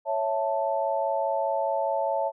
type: chord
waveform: sine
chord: A major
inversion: first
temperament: equal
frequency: 554.4 / 659.3 / 880 Hz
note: C#5 / E5 / A5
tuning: 0 / 0 / 0 cents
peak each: -28 dBFS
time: 0.05-2.32 s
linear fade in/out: 50 ms
effects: none